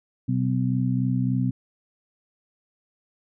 harmonic tone, 63.5 Hz, B1, 49 cents sharp, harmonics 2 / 3 / 4, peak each -23 / -27 / -26 dBFS, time 0.28-1.51 s, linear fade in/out 10 ms, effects none

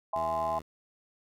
sine chord, E augmented, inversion none, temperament equal with one note detuned, 659.3 / 830.6 / 1036.3 Hz, E5 / G#5 / B#5, 0 / 0 / -17 cents, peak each -32 / -32 / -33 dBFS, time 0.13-0.59 s, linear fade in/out 5 ms
10% pulse tone, 79.3 Hz, D#2, 33 cents sharp, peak -33 dBFS, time 0.15-0.62 s, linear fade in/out 10 ms
effects none

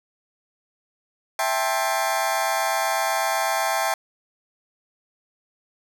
sawtooth chord, A minor seventh, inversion second, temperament just, 660 / 792 / 880 / 1056 Hz, E5 / G5 / A5 / C6, +2 / +18 / 0 / +16 cents, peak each -22 / -21 / -24 / -25 dBFS, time 1.39-3.94 s, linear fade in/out 2 ms, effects none

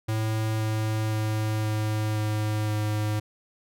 square tone with pitch steps, 109.7 / 109.01 / 108.31 / 107.63 / 106.95 / 106.27 Hz, A2 / A2 / A2 / A2 / A2 / G#2, -5 / -16 / -27 / -38 / -49 / +40 cents, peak -25 dBFS, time 0.08-3.2 s, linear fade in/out 10 ms, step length 520 ms, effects none

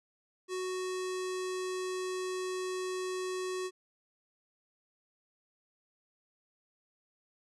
square tone with low-pass filter, 370 Hz, F#4, in tune, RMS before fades -36 dBFS, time 0.48-3.71 s, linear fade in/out 50 ms, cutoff 8000 Hz, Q 1.7, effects none

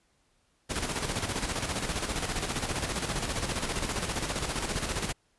pink noise with tremolo, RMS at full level -30 dBFS, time 0.69-5.13 s, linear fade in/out 20 ms, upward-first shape square, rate 15 Hz, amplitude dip 50%, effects pink hiss -70 dBFS RMS until 5.38 s + resampled to 24000 Hz

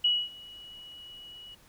sine tone with ADSR envelope, 2923 Hz, F#7, 22 cents flat, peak -20 dBFS, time 0.04-1.55 s, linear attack 8 ms, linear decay 240 ms, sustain -24 dB, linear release 8 ms, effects pink hiss -59 dBFS RMS until 1.68 s

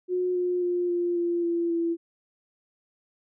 sine tone with pitch steps, 362.7 / 358.1 / 353.6 / 349.1 / 344.7 / 340.4 / 336.1 Hz, F#4 / F4 / F4 / F4 / F4 / F4 / E4, -34 / +43 / +22 / -1 / -23 / -44 / +34 cents, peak -23 dBFS, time 0.08-1.97 s, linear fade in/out 50 ms, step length 270 ms, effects none

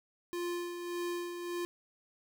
square tone with tremolo, 349.2 Hz, F4, in tune, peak -34 dBFS, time 0.33-1.65 s, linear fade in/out 0 ms, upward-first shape sine, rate 1.7 Hz, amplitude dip 50%, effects none

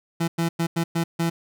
30% pulse tone bursts at uneven times, 167.2 Hz, E3, 25 cents sharp, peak -18 dBFS, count 6, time 0.2-0.28 / 0.38-0.49 / 0.59-0.67 / 0.76-0.84 / 0.95-1.04 / 1.19-1.3 s, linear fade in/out 10 ms, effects none

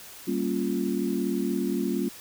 sine chord, G half-diminished seventh, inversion none, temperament equal, 196 / 233.1 / 277.2 / 349.2 Hz, G3 / Bb3 / Db4 / F4, 0 / 0 / 0 / 0 cents, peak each -30 dBFS, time 0.27-2.09 s, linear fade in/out 10 ms, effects white hiss -45 dBFS RMS until 2.2 s

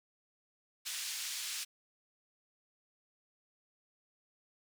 white band-pass noise, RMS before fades -40 dBFS, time 0.85-1.65 s, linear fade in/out 20 ms, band 2300 to 7500 Hz, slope 12 dB/octave, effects none

